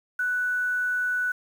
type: tone with quantisation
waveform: sine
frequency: 1485 Hz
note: F#6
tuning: 6 cents sharp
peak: -23 dBFS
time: 0.19-1.32 s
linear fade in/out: 5 ms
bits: 8
effects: none